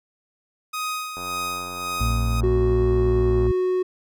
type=tone with tremolo; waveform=sawtooth; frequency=1252 Hz; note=D#6; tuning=10 cents sharp; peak=-21 dBFS; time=0.73-2.41 s; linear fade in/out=10 ms; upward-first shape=sine; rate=1.8 Hz; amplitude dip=55%
type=click train; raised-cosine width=1 ms; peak=-23 dBFS; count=207; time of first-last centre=1.17-3.467 s; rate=89.7 Hz
type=harmonic tone; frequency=57.1 Hz; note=A#1; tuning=35 cents flat; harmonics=1 / 2 / 4; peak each=-21 / -24 / -31 dBFS; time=2-3.52 s; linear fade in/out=10 ms
type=tone with pitch glide; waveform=triangle; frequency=370 to 367.9 Hz; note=F#4 to F#4; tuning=0 to -10 cents; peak=-17 dBFS; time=2.43-3.83 s; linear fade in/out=10 ms; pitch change=-10 cents; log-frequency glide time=2.91-3.63 s
effects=none